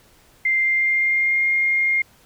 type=tone with pitch glide; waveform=sine; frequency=2093 to 2126 Hz; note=C7 to C7; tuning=0 to +27 cents; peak=-16 dBFS; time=0.45-2.02 s; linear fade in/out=5 ms; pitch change=+27 cents; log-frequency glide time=0.56-1.46 s; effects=pink hiss -54 dBFS RMS until 2.25 s